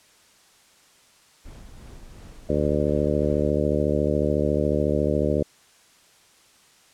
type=noise with tremolo; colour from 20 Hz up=brown; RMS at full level=-41 dBFS; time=1.44-3.51 s; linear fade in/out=20 ms; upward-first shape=sine; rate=2.8 Hz; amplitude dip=40%
type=harmonic tone; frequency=74 Hz; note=D2; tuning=14 cents sharp; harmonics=1 / 2 / 3 / 4 / 5 / 6 / 7 / 8; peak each=-28 / -28 / -28 / -28 / -28 / -28 / -28 / -28 dBFS; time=2.49-5.43 s; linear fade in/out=5 ms
effects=white hiss -56 dBFS RMS until 6.93 s + low-pass 9000 Hz 12 dB/octave